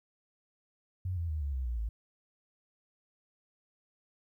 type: tone with pitch steps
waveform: sine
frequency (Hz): 91.8 / 84.18 / 77.19 / 70.79 / 64.91 / 59.52 / 54.58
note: F#2 / E2 / D#2 / C#2 / C2 / A#1 / A1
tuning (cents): -13 / +37 / -13 / +37 / -13 / +37 / -13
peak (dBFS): -31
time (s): 1.05-1.89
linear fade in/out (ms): 5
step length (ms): 120
effects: 12-bit